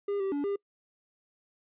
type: tone with pitch steps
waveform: triangle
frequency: 403.9 / 388.2 / 286.6 / 401 Hz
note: G#4 / G4 / D4 / G4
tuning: -48 / -17 / -42 / +39 cents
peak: -26 dBFS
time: 0.08-0.56 s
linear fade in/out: 5 ms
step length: 120 ms
effects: noise-tail reverb RT60 0.1 s tail -25 dB re dry + resampled to 8000 Hz